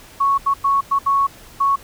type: tone bursts at uneven times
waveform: sine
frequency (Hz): 1108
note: C#6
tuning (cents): -1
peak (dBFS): -13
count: 6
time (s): 0.2-0.38 / 0.46-0.54 / 0.64-0.81 / 0.91-0.99 / 1.06-1.27 / 1.6-1.76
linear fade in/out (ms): 10
effects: pink hiss -43 dBFS RMS until 1.83 s